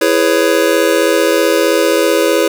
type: chord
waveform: square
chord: C# minor seventh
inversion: first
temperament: just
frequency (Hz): 332.6 / 415.8 / 498.9 / 554.4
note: E4 / G#4 / B4 / C#5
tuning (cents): +16 / +2 / +17 / 0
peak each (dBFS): -16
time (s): 0.01-2.48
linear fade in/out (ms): 5
effects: none